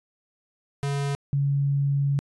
square / sine tone pair in turn, 140.9 / 140.4 Hz, C#3 / C#3, +29 / +22 cents, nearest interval unison, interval 7 cents, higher first, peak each -25 / -20 dBFS, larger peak second, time 0.83-1.15 / 1.33-2.19 s, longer second, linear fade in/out 0 ms, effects resampled to 24000 Hz

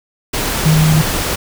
sine tone in noise, 156 Hz, D#3, 5 cents sharp, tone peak -8 dBFS, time 0.65-1.02 s, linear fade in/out 10 ms, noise pink, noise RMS -18 dBFS, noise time 0.33-1.36 s, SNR +7 dB, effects none

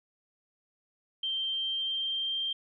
sine tone with pitch glide, 3143 to 3169 Hz, G7 to G7, +4 to +18 cents, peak -29 dBFS, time 1.23-2.53 s, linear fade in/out 5 ms, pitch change +14 cents, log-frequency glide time 1.42-2.37 s, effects none

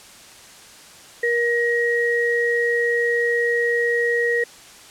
sine tone pair together, 473 / 1892 Hz, A#4 / A#6, +25 / +25 cents, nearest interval 2 octaves, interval 2400 cents, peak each -20 dBFS, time 1.23-4.44 s, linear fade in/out 5 ms, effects white hiss -44 dBFS RMS until 4.9 s + low-pass 9000 Hz 12 dB/octave

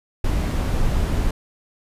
brown noise, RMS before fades -20 dBFS, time 0.24-1.31 s, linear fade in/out 5 ms, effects resampled to 32000 Hz

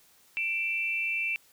sine tone pair together, 2349 / 2670 Hz, D7 / E7, 0 / +22 cents, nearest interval major second, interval 222 cents, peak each -30 / -30 dBFS, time 0.37-1.36 s, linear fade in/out 0 ms, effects white hiss -61 dBFS RMS until 1.52 s

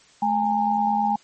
sine tone cluster, 214.3 / 818 / 907 Hz, A3 / G#5 / A#5, -45 / -26 / -48 cents, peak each -26 / -20 / -27 dBFS, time 0.22-1.16 s, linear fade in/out 5 ms, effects white hiss -54 dBFS RMS until 1.23 s + MP3 32 kbps

